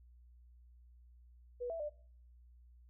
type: tone with pitch steps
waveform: sine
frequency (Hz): 488.7 / 661 / 595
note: B4 / E5 / D5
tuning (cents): -18 / +5 / +22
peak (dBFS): -37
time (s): 1.6-1.897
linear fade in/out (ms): 20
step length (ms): 99
effects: noise-tail reverb RT60 0.5 s tail -20 dB re dry + added 60 Hz sine -58 dBFS peak until 2.89 s